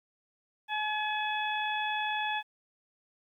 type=harmonic tone; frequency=851 Hz; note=G#5; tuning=42 cents sharp; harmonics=1 / 2 / 3 / 4; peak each=-32 / -35 / -37 / -38 dBFS; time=0.68-2.43 s; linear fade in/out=50 ms; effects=11-bit